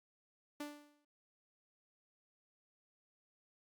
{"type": "tone with exponential decay", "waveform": "sawtooth", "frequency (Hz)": 293.7, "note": "D4", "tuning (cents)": 0, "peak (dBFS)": -36, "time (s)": [0.6, 1.05], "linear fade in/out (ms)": 5, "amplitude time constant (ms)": 97, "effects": ["Opus 48 kbps"]}